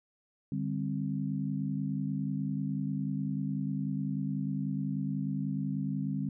sine tone cluster, 147.5 / 197.6 / 263.9 Hz, D3 / G3 / C4, +8 / +14 / +15 cents, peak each -34 / -34 / -36 dBFS, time 0.52-6.29 s, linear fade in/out 2 ms, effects none

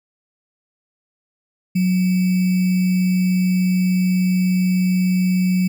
sine tone with sample-and-hold, 183.4 Hz, F#3, 15 cents flat, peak -14 dBFS, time 1.75-5.68 s, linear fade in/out 10 ms, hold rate 2450 Hz, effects none

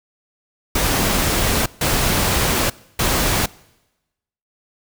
pink noise bursts at uneven times, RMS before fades -18 dBFS, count 3, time 0.75-1.66 / 1.81-2.7 / 2.99-3.46 s, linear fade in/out 5 ms, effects noise-tail reverb RT60 1.0 s tail -23 dB re dry

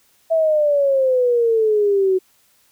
sine exponential sweep, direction down, 659.3 to 370 Hz, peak -13 dBFS, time 0.3-2.19 s, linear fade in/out 20 ms, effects white hiss -58 dBFS RMS until 2.71 s

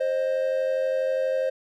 triangle tone pair together, 527 / 619.3 Hz, C5 / D#5, +12 / -8 cents, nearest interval minor third, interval 280 cents, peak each -21 / -27 dBFS, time 0-1.5 s, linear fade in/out 10 ms, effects none

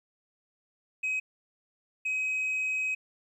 sine tone pair in turn, 2534 / 2534 Hz, D#7 / D#7, +31 / +31 cents, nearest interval unison, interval 0 cents, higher neither, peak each -25 dBFS, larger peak neither, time 1.03-1.2 / 2.05-2.95 s, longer second, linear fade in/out 10 ms, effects tanh soft clip ceiling -26 dBFS + 11-bit

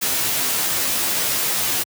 white noise with comb filter, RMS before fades -21 dBFS, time 0.01-1.84 s, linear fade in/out 20 ms, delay 13 ms, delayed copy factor -0.75, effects high-pass 80 Hz 12 dB/octave

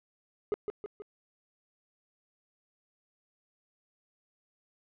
triangle tone with echo, 415.3 Hz, G#4, in tune, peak -24 dBFS, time 0.52-0.54 s, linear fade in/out 0 ms, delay 160 ms, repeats 3, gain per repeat -5 dB, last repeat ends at 1.02 s, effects low-pass 2000 Hz 12 dB/octave

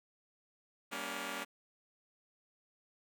5% pulse chord, G diminished, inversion none, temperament just, 196 / 235.2 / 282.2 Hz, G3 / Bb3 / Db4, 0 / +16 / +31 cents, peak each -34 / -33 / -31 dBFS, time 0.91-1.45 s, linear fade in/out 20 ms, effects none

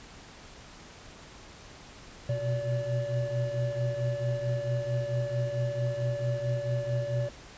triangle tone cluster, 121.1 / 125.6 / 576 Hz, B2 / B2 / D5, -34 / +30 / -34 cents, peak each -30 dBFS, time 2.29-7.29 s, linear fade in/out 5 ms, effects pink hiss -49 dBFS RMS until 7.57 s + resampled to 16000 Hz

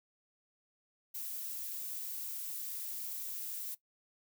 violet noise, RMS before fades -41 dBFS, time 1.14-3.75 s, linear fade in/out 10 ms, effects noise-tail reverb RT60 0.1 s tail -17 dB re dry

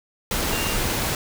sine tone in noise, 2787 Hz, F7, 4 cents flat, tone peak -31 dBFS, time 0.52-0.76 s, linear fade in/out 2 ms, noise pink, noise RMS -24 dBFS, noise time 0.31-1.15 s, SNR -10 dB, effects none

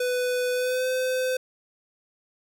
square tone with pitch glide, 497.7 to 512.3 Hz, B4 to C5, +13 to -37 cents, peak -24 dBFS, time 0-1.37 s, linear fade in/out 5 ms, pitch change +50 cents, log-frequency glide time 0.53-0.87 s, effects none

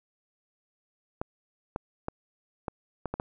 clicks, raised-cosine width 1 ms, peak -17 dBFS, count 7, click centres 1.215 / 1.761 / 2.084 / 2.682 / 3.057 / 3.14 / 3.199 s, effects none

